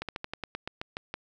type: slowing click train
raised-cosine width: 0.3 ms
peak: -18 dBFS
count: 11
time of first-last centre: 0.02-1.14 s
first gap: 67 ms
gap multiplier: 1.11
effects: none